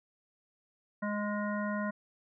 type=harmonic tone with a mistuned harmonic; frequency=207.7 Hz; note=G#3; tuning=in tune; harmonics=1 / 3 / 5 / 7 / 9; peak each=-33 / -38 / -40 / -41 / -43 dBFS; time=1.02-1.91 s; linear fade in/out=10 ms; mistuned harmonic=7; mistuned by=-17 cents; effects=none